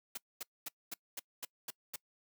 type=noise bursts; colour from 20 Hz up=white; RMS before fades=-41 dBFS; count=8; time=0.15-1.96 s; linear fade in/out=5 ms; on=25 ms; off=230 ms; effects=noise-tail reverb RT60 0.1 s tail -24 dB re dry + high-pass 150 Hz 12 dB/octave